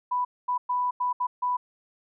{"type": "tone bursts at uneven times", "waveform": "sine", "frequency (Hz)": 990, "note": "B5", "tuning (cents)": 4, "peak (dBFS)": -23, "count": 6, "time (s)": [[0.11, 0.25], [0.48, 0.58], [0.69, 0.91], [1, 1.13], [1.2, 1.27], [1.42, 1.57]], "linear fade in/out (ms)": 10, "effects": []}